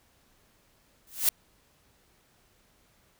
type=noise with exponential growth; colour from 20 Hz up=blue; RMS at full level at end=-19 dBFS; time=1.07-1.29 s; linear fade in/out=2 ms; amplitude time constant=46 ms; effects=pink hiss -65 dBFS RMS until 3.19 s